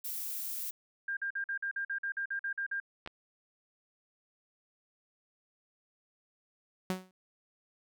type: noise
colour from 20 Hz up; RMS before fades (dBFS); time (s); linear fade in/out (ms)
violet; -38; 0.04-0.71; 10
type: tone bursts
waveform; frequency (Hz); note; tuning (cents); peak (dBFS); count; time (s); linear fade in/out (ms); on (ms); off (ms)
sine; 1600; G6; +35; -32; 13; 1.08-2.801; 5; 89; 47
type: clicks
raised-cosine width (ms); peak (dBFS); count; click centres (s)
0.3; -25; 2; 3.062 / 3.075
type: tone with exponential decay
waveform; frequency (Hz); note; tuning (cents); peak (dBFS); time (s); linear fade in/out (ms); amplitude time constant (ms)
sawtooth; 185.7; F#3; +7; -24; 6.9-7.11; 0; 45
effects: none

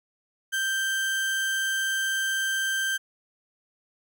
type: tone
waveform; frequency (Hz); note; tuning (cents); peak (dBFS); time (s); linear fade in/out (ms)
35% pulse; 1568; G6; 0; -23; 0.52-2.98; 20
effects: none

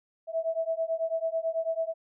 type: beating tone pair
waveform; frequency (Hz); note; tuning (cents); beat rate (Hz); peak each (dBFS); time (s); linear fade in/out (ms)
sine; 649 / 658.1; E5 / E5; -27 / -3; 9.1; -30; 0.27-1.94; 50
effects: none

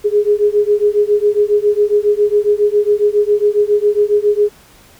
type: beating tone pair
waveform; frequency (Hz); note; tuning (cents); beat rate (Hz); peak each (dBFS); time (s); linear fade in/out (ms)
sine; 411.5 / 418.8; G#4 / G#4; -16 / +15; 7.3; -13; 0.04-4.5; 20
effects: pink hiss -45 dBFS RMS until 4.99 s

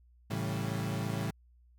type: chord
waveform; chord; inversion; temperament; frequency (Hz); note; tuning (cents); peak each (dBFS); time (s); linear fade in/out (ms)
35% pulse; A dominant seventh; none; equal; 110 / 138.59 / 164.81 / 196; A2 / C#3 / E3 / G3; 0 / 0 / 0 / 0; -34 / -37 / -36 / -38; 0.3-1.31; 10
effects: added 60 Hz sine -59 dBFS peak until 1.78 s

